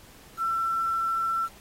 sine tone with quantisation, 1343 Hz, E6, 32 cents sharp, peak -24 dBFS, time 0.37-1.49 s, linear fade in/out 50 ms, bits 8, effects pink hiss -52 dBFS RMS until 1.6 s + AAC 48 kbps

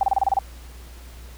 sine tone bursts, 784 Hz, G5, in tune, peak -15 dBFS, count 8, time 0.01-0.389 s, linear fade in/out 2 ms, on 22 ms, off 29 ms, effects added 60 Hz sine -39 dBFS peak until 1.37 s + pink hiss -48 dBFS RMS until 1.37 s

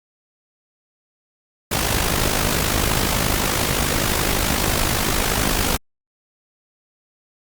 pink noise with amplitude modulation, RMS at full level -17 dBFS, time 1.71-5.77 s, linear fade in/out 10 ms, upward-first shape sine, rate 51.6 Hz, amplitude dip 65%, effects Opus 48 kbps

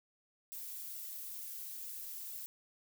violet noise with flanger, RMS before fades -45 dBFS, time 0.52-2.46 s, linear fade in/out 0 ms, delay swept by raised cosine 1.4 to 5.5 ms, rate 2.2 Hz, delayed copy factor +0.9, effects none

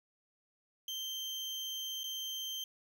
35% pulse tone with dropouts, 3136 Hz, G7, in tune, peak -36 dBFS, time 0.88-2.64 s, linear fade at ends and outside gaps 2 ms, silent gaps 2.034-2.04 s, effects none

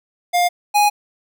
square tone pair in turn, 706 / 828.5 Hz, F5 / G#5, +19 / -4 cents, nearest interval minor third, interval 277 cents, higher second, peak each -14 / -12 dBFS, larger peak second, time 0.33-0.49 / 0.74-0.9 s, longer neither, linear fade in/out 20 ms, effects none

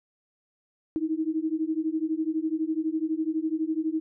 sine beating tone pair, 311.1 / 323.1 Hz, D#4 / E4, 0 / -35 cents, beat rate 12 Hz, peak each -28 dBFS, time 0.96-4 s, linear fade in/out 0 ms, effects none

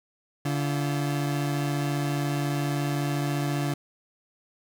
30% pulse tone pair together, 143.7 / 341.8 Hz, D3 / F4, -37 / -37 cents, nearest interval octave + minor third, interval 1500 cents, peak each -23 / -31 dBFS, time 0.45-3.74 s, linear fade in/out 5 ms, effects none

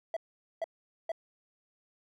triangle tone bursts, 659.3 Hz, E5, in tune, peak -28 dBFS, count 3, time 0.14-1.118 s, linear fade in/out 2 ms, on 26 ms, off 450 ms, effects none

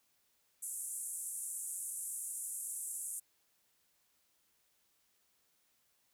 white band-pass noise, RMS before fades -42 dBFS, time 0.62-3.2 s, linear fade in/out 10 ms, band 7800 to 11000 Hz, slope 48 dB/octave, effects white hiss -75 dBFS RMS until 6.13 s

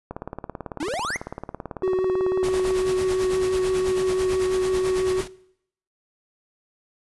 click train, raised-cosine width 1 ms, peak -17 dBFS, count 48, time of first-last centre 0.11-2.707 s, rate 18.1 Hz
square exponential sweep, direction up, 270 to 2217 Hz, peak -26 dBFS, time 0.8-1.17 s, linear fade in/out 5 ms
triangle tone with vibrato, 373.1 Hz, F#4, 14 cents sharp, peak -17 dBFS, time 1.83-5.21 s, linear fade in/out 5 ms, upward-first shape triangle, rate 6 Hz, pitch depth 14 cents each way
pink noise with tremolo, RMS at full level -31 dBFS, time 2.43-5.28 s, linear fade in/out 10 ms, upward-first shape sine, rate 9.1 Hz, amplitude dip 65%
effects noise-tail reverb RT60 0.7 s tail -20 dB re dry + resampled to 24000 Hz

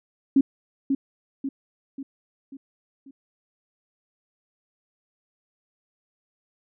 sine tone with echo, 272.7 Hz, C#4, 28 cents flat, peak -13 dBFS, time 0.36-0.41 s, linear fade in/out 5 ms, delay 540 ms, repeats 5, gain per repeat -6 dB, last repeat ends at 3.11 s, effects none

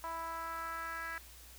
10% pulse tone with band-pass filter sweep, 329.6 Hz, E4, in tune, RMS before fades -41 dBFS, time 0.04-1.18 s, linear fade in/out 0 ms, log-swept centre 970 to 1700 Hz, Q 3, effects added 60 Hz sine -56 dBFS peak until 1.58 s + white hiss -56 dBFS RMS until 1.58 s

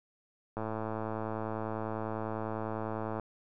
click train, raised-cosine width 1 ms, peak -22 dBFS, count 290, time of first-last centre 0.57-3.197 s, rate 110 Hz, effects none

